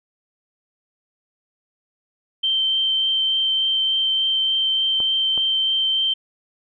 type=tone with vibrato; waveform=sine; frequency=3122 Hz; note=G7; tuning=8 cents flat; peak=-17 dBFS; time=2.43-6.14 s; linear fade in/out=10 ms; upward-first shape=triangle; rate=3.4 Hz; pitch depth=8 cents each way
type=clicks; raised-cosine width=1 ms; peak=-20 dBFS; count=2; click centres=5.003 / 5.377 s
effects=none

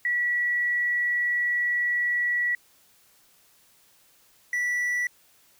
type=tone pair in turn; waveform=sine / triangle; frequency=1940 / 1956.9 Hz; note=B6 / B6; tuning=-31 / -16 cents; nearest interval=unison; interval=15 cents; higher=second; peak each=-22 dBFS; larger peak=neither; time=0.05-2.55 / 4.53-5.07 s; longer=first; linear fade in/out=2 ms; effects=white hiss -60 dBFS RMS until 5.59 s

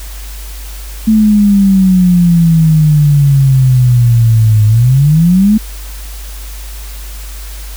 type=exponential two-way sweep; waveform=sine; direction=down then up; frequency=221.1 to 105.6 to 221.1 Hz; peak=-4 dBFS; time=1.07-5.58 s; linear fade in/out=10 ms; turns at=4.66 s; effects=added 50 Hz sine -23 dBFS peak until 7.76 s + white hiss -32 dBFS RMS until 7.76 s

